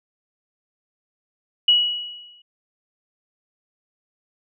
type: tone with exponential decay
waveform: sine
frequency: 2925 Hz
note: F#7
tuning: 21 cents flat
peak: -10 dBFS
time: 1.68-2.42 s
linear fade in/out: 5 ms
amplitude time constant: 160 ms
effects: none